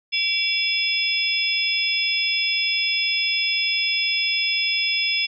sine tone cluster, 2302 / 2735 / 3436 / 5110 Hz, D7 / F7 / A7 / D#8, -35 / -37 / -42 / +45 cents, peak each -25 dBFS, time 0.12-5.27 s, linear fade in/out 20 ms, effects none

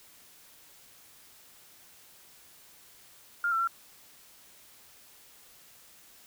sine tone with pitch steps, 1404 / 1341 / 1361 Hz, F6 / E6 / F6, +9 / +29 / -45 cents, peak -25 dBFS, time 3.44-3.674 s, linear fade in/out 2 ms, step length 78 ms, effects white hiss -56 dBFS RMS until 6.26 s

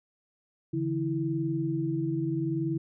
sine tone cluster, 142 / 162.6 / 327.8 Hz, C#3 / E3 / E4, +42 / -23 / -10 cents, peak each -31 / -35 / -29 dBFS, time 0.73-2.78 s, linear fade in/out 10 ms, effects none

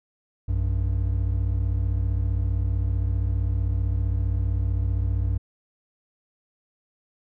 triangle tone pair together, 60.29 / 95.7 Hz, B1 / G2, -41 / -41 cents, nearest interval minor sixth, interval 800 cents, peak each -22 dBFS, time 0.48-5.38 s, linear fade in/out 10 ms, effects none

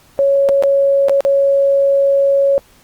sine tone with dropouts, 554.4 Hz, C#5, in tune, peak -9 dBFS, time 0.19-2.58 s, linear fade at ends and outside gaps 0 ms, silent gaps 0.488-0.492 / 0.625-0.636 / 1.085-1.095 / 1.206-1.25 s, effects pink hiss -49 dBFS RMS until 2.83 s + Opus 48 kbps

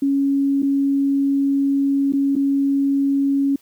sine tone with dropouts, 277.2 Hz, C#4, in tune, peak -15 dBFS, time 0.02-3.56 s, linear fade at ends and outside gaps 5 ms, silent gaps 0.622-0.628 / 2.124-2.134 / 2.355-2.362 s, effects white hiss -56 dBFS RMS until 3.61 s

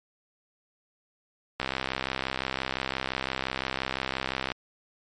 click train, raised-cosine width 0.3 ms, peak -12 dBFS, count 193, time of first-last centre 1.6-4.518 s, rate 65.8 Hz, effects MP3 48 kbps

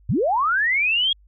sine linear sweep, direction up, 75.7 to 3322 Hz, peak -17 dBFS, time 0.09-1.13 s, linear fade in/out 5 ms, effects added 50 Hz sine -50 dBFS peak until 1.27 s

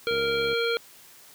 harmonic tone, 465.3 Hz, A#4, 3 cents flat, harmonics 1 / 3 / 5 / 7 / 9, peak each -25 / -30 / -32 / -33 / -35 dBFS, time 0.07-0.77 s, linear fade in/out 0 ms
click train, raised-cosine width 2 ms, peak -26 dBFS, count 30, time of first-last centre 0.11-0.53 s, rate 69.1 Hz
effects white hiss -51 dBFS RMS until 1.34 s + high-pass 80 Hz 12 dB/octave

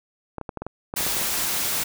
clicks, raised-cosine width 1 ms, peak -17 dBFS, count 11, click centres 0.383 / 0.413 / 0.492 / 0.573 / 0.62 / 0.666 / 0.939 / 1.008 / 1.066 / 1.168 / 1.215 s
white noise, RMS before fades -25 dBFS, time 0.96-1.84 s, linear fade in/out 10 ms
effects none

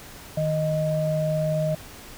sine tone pair together, 155.56 / 622.2 Hz, D#3 / D#5, 0 / 0 cents, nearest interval 2 octaves, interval 2400 cents, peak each -24 dBFS, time 0.37-1.75 s, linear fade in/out 5 ms, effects pink hiss -43 dBFS RMS until 2.17 s

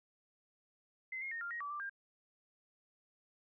sine tone with pitch steps, 2057 / 2143 / 1844 / 1396 / 1883 / 1153 / 1179 / 1599 Hz, C7 / C7 / A#6 / F6 / A#6 / D6 / D6 / G6, -30 / +41 / -19 / -1 / +17 / -32 / +6 / +34 cents, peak -39 dBFS, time 1.12-1.896 s, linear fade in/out 5 ms, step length 97 ms, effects none

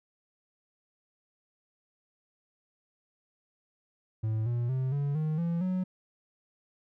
triangle tone with pitch steps, 109.8 / 119.74 / 130.57 / 142.39 / 155.28 / 169.33 / 184.66 Hz, A2 / A#2 / C3 / C#3 / D#3 / E3 / F#3, -3 / +47 / -3 / +47 / -3 / +47 / -3 cents, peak -25 dBFS, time 4.23-5.84 s, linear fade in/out 10 ms, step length 230 ms, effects none

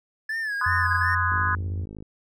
triangle tone with vibrato, 1722 Hz, A6, 38 cents flat, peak -24 dBFS, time 0.29-1.15 s, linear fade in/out 5 ms, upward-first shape sine, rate 2.7 Hz, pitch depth 96 cents each way
sine chord, Ab dominant seventh, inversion first, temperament equal with one note detuned, 1027.3 / 1244.5 / 1480 / 1661.2 Hz, C6 / Eb6 / Gb6 / Ab6, -32 / 0 / 0 / 0 cents, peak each -27 dBFS, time 0.61-1.55 s, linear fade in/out 2 ms
sine tone, 89 Hz, F2, 33 cents sharp, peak -26 dBFS, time 0.66-1.85 s, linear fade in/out 5 ms
click train, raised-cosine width 3 ms, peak -27 dBFS, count 38, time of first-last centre 1.32-2.025 s, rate 52.5 Hz
effects none

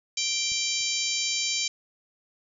harmonic tone, 784 Hz, G5, in tune, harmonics 3 / 4 / 5 / 6 / 7 / 8 / 9, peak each -33 / -33 / -33 / -33 / -33 / -33 / -33 dBFS, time 0.17-1.68 s, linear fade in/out 5 ms
clicks, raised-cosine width 5 ms, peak -37 / -47 dBFS, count 2, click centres 0.519 / 0.806 s
effects none

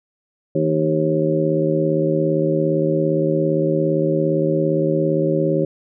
harmonic tone with a mistuned harmonic, 77.5 Hz, D#2, 6 cents flat, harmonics 2 / 3 / 4 / 5 / 6 / 7, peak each -21 / -29 / -22 / -21 / -33 / -21 dBFS, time 0.55-5.65 s, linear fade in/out 5 ms, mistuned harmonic 2, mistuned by +48 cents, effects none

